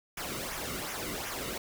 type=noise with flanger; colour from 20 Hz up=pink; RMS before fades=-37 dBFS; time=0.17-1.58 s; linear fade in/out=5 ms; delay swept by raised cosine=0.23 to 1.23 ms; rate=2.7 Hz; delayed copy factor=-0.65; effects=none